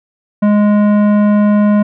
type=tone with tanh clipping; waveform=sine; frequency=207.7 Hz; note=G#3; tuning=in tune; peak=-9 dBFS; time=0.42-1.83 s; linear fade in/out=10 ms; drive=14 dB; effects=none